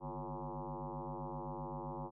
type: tone with frequency modulation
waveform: sine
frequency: 350 Hz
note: F4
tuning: 4 cents sharp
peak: -40 dBFS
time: 0-2.11 s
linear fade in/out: 50 ms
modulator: 98.9 Hz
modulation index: 6.7
effects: none